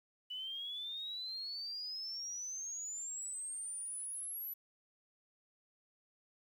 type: exponential sweep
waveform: sine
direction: up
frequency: 2960 to 12000 Hz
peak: -40 dBFS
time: 0.3-4.54 s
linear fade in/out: 10 ms
effects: 11-bit